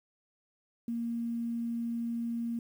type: tone with quantisation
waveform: sine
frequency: 233.3 Hz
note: A#3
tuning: 2 cents sharp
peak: -31 dBFS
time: 0.88-2.59 s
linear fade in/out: 2 ms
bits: 10
effects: none